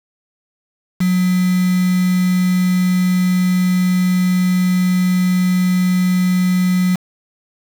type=tone with quantisation; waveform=sine; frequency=182 Hz; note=F#3; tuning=28 cents flat; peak=-12 dBFS; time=1-6.96 s; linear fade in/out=10 ms; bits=4; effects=none